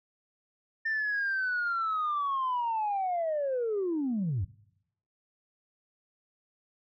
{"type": "linear sweep", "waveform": "sine", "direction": "down", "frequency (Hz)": [1800, 80.8], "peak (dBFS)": -26, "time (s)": [0.85, 4.45], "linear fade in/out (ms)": 10, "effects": ["noise-tail reverb RT60 0.8 s tail -22 dB re dry", "tanh soft clip ceiling -24 dBFS"]}